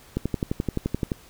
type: click train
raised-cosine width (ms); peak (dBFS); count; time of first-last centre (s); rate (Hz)
3; -11; 12; 0.17-1.118; 11.6
effects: pink hiss -51 dBFS RMS until 1.29 s